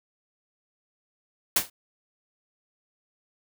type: noise with exponential decay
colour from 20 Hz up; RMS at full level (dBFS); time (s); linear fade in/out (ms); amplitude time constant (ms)
white; -17; 1.56-1.7; 5; 30
effects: none